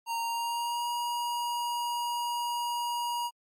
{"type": "tone with pitch glide", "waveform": "square", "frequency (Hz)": [927, 954.7], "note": ["A#5", "A#5"], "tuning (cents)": [-10, 41], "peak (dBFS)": -30, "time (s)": [0.06, 3.31], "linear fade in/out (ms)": 50, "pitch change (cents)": 51, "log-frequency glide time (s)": [0.2, 0.88], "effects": ["MP3 64 kbps"]}